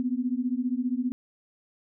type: beating tone pair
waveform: sine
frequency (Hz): 242.6 / 257.6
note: B3 / C4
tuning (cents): -31 / -27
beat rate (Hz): 15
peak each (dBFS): -28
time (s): 0-1.12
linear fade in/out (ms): 0
effects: none